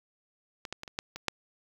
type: clicks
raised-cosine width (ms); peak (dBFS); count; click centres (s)
0.2; -21 / -18 / -22 / -26 / -14 / -22 / -9; 7; 0.652 / 0.726 / 0.834 / 0.878 / 0.989 / 1.16 / 1.283
effects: 7-bit